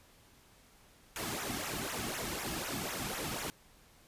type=noise with flanger; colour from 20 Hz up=pink; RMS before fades=-38 dBFS; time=1.16-3.5 s; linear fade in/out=0 ms; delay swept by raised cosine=0.21 to 2.11 ms; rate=4 Hz; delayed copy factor=-0.8; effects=pink hiss -62 dBFS RMS until 4.07 s + resampled to 32000 Hz